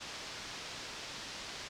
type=low-pass noise; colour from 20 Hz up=white; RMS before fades=-45 dBFS; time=0-1.69 s; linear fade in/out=20 ms; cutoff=5700 Hz; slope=24 dB/octave; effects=none